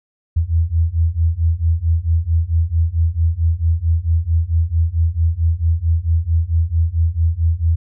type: beating tone pair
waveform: sine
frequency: 80.3 / 84.8 Hz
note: E2 / E2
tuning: -45 / +50 cents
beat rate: 4.5 Hz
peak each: -17 / -16 dBFS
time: 0.36-7.76 s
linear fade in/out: 10 ms
effects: none